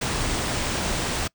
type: band-stop noise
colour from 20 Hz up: pink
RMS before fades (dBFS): -26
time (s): 0.01-1.28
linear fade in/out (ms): 10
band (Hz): 9900 to 16000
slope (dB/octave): 96
effects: noise-tail reverb RT60 0.1 s tail -24 dB re dry